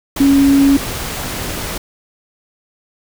sine tone in noise, 277.2 Hz, C#4, in tune, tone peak -7 dBFS, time 0.2-0.77 s, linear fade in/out 5 ms, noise pink, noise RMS -23 dBFS, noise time 0.16-1.78 s, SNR +13 dB, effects none

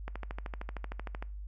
click train, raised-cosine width 0.5 ms, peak -24 dBFS, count 16, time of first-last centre 0.08-1.225 s, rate 13.1 Hz, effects noise-tail reverb RT60 0.4 s tail -22 dB re dry + added 50 Hz sine -39 dBFS peak until 1.47 s

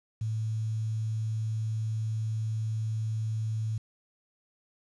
sine tone with quantisation, 110 Hz, A2, in tune, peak -28 dBFS, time 0.21-3.78 s, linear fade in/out 5 ms, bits 9, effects resampled to 24000 Hz

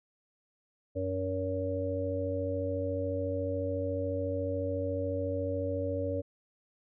harmonic tone, 94 Hz, F#2, 28 cents sharp, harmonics 1 / 3 / 5 / 6, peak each -35 / -37 / -36 / -34 dBFS, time 0.95-6.22 s, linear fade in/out 20 ms, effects none

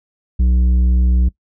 sine tone with tanh clipping, 61.74 Hz, B1, in tune, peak -12 dBFS, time 0.39-1.29 s, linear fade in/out 10 ms, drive 8 dB, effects noise-tail reverb RT60 0.1 s tail -20 dB re dry

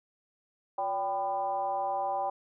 sine tone with frequency modulation, 784 Hz, G5, in tune, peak -28 dBFS, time 0.78-2.3 s, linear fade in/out 5 ms, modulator 212 Hz, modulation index 0.92, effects none

